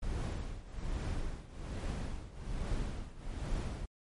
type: noise with tremolo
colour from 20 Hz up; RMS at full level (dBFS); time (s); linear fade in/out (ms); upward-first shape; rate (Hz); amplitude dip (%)
brown; -34; 0.02-3.86; 10; triangle; 1.2; 85
effects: MP3 48 kbps